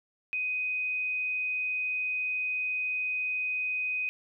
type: tone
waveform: sine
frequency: 2503 Hz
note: D#7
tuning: 10 cents sharp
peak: -28 dBFS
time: 0.33-4.09 s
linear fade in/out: 0 ms
effects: none